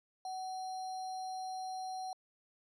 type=tone with sample-and-hold; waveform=sine; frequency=750 Hz; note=F#5; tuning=23 cents sharp; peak=-38 dBFS; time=0.25-2.13 s; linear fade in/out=2 ms; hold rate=4900 Hz; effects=low-pass 8000 Hz 12 dB/octave